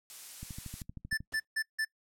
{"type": "noise", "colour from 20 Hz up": "blue", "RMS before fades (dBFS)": -44, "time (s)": [0.1, 0.82], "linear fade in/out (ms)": 0}
{"type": "click train", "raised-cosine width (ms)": 5, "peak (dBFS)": -30, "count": 11, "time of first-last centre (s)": [0.43, 1.205], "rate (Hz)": 12.9}
{"type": "tone bursts", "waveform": "square", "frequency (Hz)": 1760, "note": "A6", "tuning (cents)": 0, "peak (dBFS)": -30, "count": 4, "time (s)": [1.11, 1.85], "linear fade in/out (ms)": 10, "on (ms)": 65, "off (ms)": 160}
{"type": "noise with exponential decay", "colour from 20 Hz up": "pink", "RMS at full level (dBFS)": -46, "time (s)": [1.32, 1.45], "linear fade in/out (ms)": 5, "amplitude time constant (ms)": 27}
{"effects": ["noise-tail reverb RT60 0.1 s tail -21 dB re dry", "low-pass 11000 Hz 12 dB/octave"]}